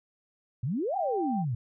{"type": "exponential two-way sweep", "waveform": "sine", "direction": "up then down", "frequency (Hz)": [110, 813, 110], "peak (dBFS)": -27, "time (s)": [0.63, 1.55], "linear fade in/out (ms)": 5, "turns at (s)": 0.96}
{"type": "tone", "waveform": "sine", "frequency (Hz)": 784, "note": "G5", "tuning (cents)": 0, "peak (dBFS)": -31, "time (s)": [0.92, 1.45], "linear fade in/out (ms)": 50}
{"effects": []}